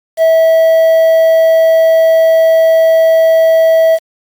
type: tone with quantisation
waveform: triangle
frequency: 650 Hz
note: E5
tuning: 24 cents flat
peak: -3 dBFS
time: 0.17-3.99 s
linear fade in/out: 50 ms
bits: 5
effects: Opus 48 kbps